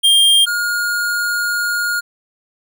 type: tone pair in turn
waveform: square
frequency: 3203 / 1426.8 Hz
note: G7 / F6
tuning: +37 / +37 cents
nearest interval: octave + major second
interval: 1400 cents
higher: first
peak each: -9 / -17 dBFS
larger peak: first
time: 0.03-0.46 / 0.46-2.01 s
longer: second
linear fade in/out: 20 ms
effects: none